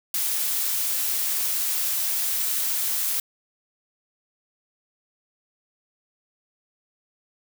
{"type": "noise", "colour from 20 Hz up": "blue", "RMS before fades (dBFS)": -25, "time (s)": [0.14, 3.2], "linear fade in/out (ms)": 2, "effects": []}